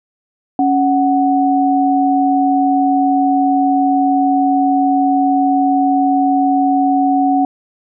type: tone pair together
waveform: sine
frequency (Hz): 277.2 / 742.2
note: C#4 / F#5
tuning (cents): 0 / +5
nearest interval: octave + perfect fourth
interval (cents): 1705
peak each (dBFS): -13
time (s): 0.59-7.45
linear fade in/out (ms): 2
effects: none